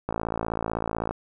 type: click train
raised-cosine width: 1 ms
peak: -13 dBFS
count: 58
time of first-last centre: 0.09-1.11 s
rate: 55.9 Hz
effects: none